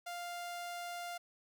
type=tone; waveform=sawtooth; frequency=699 Hz; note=F5; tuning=1 cent sharp; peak=-37 dBFS; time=0.06-1.18 s; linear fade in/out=10 ms; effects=none